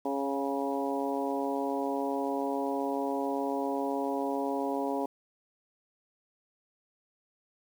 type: harmonic tone with a mistuned harmonic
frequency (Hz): 138.3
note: C#3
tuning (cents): -4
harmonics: 2 / 3 / 4 / 5 / 6 / 7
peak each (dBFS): -33 / -35 / -36 / -37 / -38 / -38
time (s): 0.05-5.06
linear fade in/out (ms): 5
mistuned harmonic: 5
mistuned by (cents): +18
effects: 9-bit